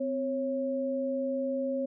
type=tone pair together; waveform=sine; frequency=258.4 / 547.5 Hz; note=C4 / C#5; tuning=-21 / -22 cents; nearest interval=octave + minor second; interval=1299 cents; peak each=-32 / -30 dBFS; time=0-1.86 s; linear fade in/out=10 ms; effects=none